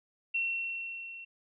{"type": "tone with level ramp", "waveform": "sine", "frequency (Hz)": 2718, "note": "F7", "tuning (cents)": -48, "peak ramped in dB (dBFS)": [-27, -43], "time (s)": [0.34, 1.25], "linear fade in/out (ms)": 10, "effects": []}